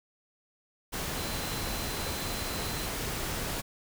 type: tone in noise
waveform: sine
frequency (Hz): 4065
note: B7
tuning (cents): +49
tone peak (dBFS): -43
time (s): 1.17-2.88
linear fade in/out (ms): 20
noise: pink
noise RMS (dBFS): -34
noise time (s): 0.92-3.62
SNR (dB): -12
effects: none